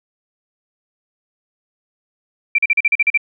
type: tone bursts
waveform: sine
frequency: 2349 Hz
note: D7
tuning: in tune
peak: -10 dBFS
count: 9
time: 2.55-3.176 s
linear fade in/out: 5 ms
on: 34 ms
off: 40 ms
effects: none